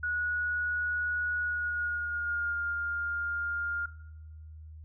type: tone with pitch glide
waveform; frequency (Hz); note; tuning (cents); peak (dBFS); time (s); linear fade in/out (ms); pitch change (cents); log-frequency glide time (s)
sine; 1459 to 1406.9; F#6 to F6; -25 to +12; -29; 0.03-3.86; 5; -63; 1.39-2.65
effects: noise-tail reverb RT60 1.0 s tail -19 dB re dry + added 78 Hz sine -44 dBFS peak until 4.84 s